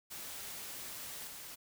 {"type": "noise with level steps", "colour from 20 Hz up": "white", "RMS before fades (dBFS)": [-45, -48], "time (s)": [0.1, 1.56], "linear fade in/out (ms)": 20, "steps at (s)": 1.27, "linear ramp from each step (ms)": 5, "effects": []}